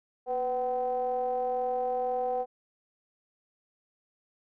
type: ring-modulated tone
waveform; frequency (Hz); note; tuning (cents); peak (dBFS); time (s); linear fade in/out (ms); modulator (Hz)
triangle; 130; C3; -11; -22; 0.26-2.46; 50; 629
effects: none